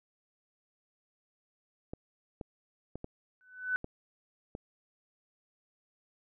clicks, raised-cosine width 2 ms, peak -26 dBFS, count 6, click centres 1.935 / 2.412 / 2.956 / 3.044 / 3.844 / 4.551 s
sine tone with exponential growth, 1500 Hz, F#6, 23 cents sharp, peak -25 dBFS, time 3.41-3.76 s, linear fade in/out 0 ms, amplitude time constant 76 ms
effects none

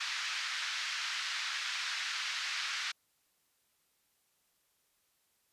pink band-pass noise, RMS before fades -37 dBFS, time 0-2.92 s, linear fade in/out 10 ms, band 1400 to 5600 Hz, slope 24 dB/octave, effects white hiss -75 dBFS RMS until 5.52 s + resampled to 32000 Hz

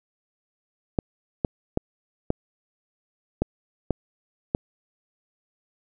clicks, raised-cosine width 2 ms, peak -8 dBFS, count 7, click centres 0.988 / 1.448 / 1.774 / 2.304 / 3.42 / 3.907 / 4.549 s, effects none

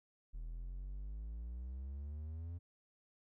triangle exponential sweep, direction up, 38.89 to 87.31 Hz, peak -40 dBFS, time 0.33-2.59 s, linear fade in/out 20 ms, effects none

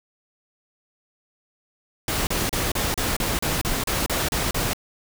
pink noise bursts, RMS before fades -24 dBFS, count 12, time 2.08-4.734 s, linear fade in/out 2 ms, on 190 ms, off 34 ms, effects none

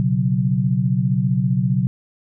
sine chord, B suspended second, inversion none, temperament equal, 123.47 / 138.59 / 185 Hz, B2 / C#3 / F#3, 0 / 0 / 0 cents, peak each -20 dBFS, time 0-1.87 s, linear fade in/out 0 ms, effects none

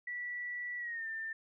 sine tone with pitch glide, 1954 to 1791.8 Hz, B6 to A6, -19 to +31 cents, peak -37 dBFS, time 0.07-1.33 s, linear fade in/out 5 ms, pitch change -150 cents, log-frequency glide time 0.78-1.06 s, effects none

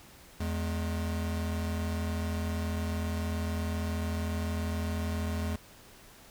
square tone pair together, 83.6 / 210.8 Hz, E2 / G#3, +25 / +26 cents, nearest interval octave + major third, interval 1601 cents, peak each -32 / -37 dBFS, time 0.4-5.56 s, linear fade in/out 5 ms, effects pink hiss -54 dBFS RMS until 6.3 s

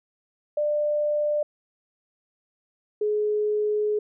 sine tone pair in turn, 595 / 421.5 Hz, D5 / G#4, +22 / +26 cents, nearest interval tritone, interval 596 cents, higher first, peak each -21 dBFS, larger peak neither, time 0.57-1.43 / 3.01-3.99 s, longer second, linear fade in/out 5 ms, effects none

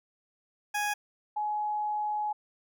20% pulse / sine tone pair in turn, 830 / 842.6 Hz, G#5 / G#5, -1 / +25 cents, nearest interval unison, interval 26 cents, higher second, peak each -23 / -28 dBFS, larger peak first, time 0.74-0.94 / 1.36-2.33 s, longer second, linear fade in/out 10 ms, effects none

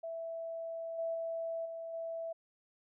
sine tone with level steps, 660 Hz, E5, 2 cents sharp, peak -38 / -33 / -35 / -40 / -37 dBFS, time 0.03-2.33 s, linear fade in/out 10 ms, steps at 0.98 / 1.14 / 1.65 / 1.93 s, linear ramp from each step 10 ms, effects none

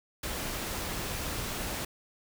pink noise, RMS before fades -35 dBFS, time 0.23-1.85 s, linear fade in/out 5 ms, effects none

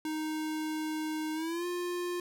square tone with pitch glide, 311.1 to 353.3 Hz, D#4 to F4, 0 to +20 cents, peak -33 dBFS, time 0.05-2.2 s, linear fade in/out 2 ms, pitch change +220 cents, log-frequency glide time 1.34-1.66 s, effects none

